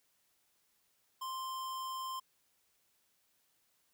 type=tone; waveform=square; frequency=1046.5 Hz; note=C6; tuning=in tune; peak=-39 dBFS; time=1.21-2.2 s; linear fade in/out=10 ms; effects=white hiss -75 dBFS RMS until 3.93 s